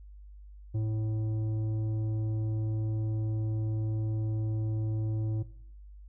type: tone with tanh clipping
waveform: sine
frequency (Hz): 109.1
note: A2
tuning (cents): -14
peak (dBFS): -29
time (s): 0.74-5.43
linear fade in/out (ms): 10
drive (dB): 9
effects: noise-tail reverb RT60 0.7 s tail -18 dB re dry + added 50 Hz sine -46 dBFS peak until 6.08 s